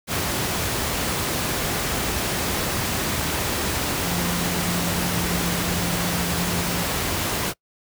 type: tone in noise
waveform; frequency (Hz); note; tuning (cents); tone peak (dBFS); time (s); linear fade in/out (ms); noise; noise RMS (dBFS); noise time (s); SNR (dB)
sine; 174.61; F3; 0; -26; 4.02-6.86; 50; pink; -24; 0.07-7.54; -5
effects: noise-tail reverb RT60 0.1 s tail -24 dB re dry + high-pass 60 Hz 12 dB/octave